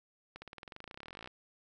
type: accelerating click train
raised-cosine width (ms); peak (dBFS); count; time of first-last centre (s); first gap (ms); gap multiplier
0.3; -30; 29; 0.36-1.275; 60; 0.95
effects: none